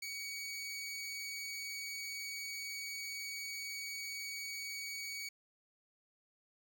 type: tone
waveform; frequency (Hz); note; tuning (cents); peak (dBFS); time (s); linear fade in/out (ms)
20% pulse; 2253; C#7; +28; -36; 0.02-5.29; 5
effects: 11-bit